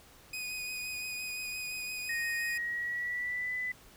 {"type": "tone with vibrato", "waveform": "sawtooth", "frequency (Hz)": 2489, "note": "D#7", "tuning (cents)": 0, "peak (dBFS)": -33, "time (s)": [0.33, 2.58], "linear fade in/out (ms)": 5, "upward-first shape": "sine", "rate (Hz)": 5.8, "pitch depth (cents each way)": 15}
{"type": "tone with pitch glide", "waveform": "sine", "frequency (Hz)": [1864.7, 1998.5], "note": ["A#6", "B6"], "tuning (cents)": [0, 20], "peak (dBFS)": -32, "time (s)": [2.09, 3.72], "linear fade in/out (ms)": 5, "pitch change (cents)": 120, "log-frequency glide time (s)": [2.39, 3.53]}
{"effects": ["pink hiss -57 dBFS RMS until 3.96 s"]}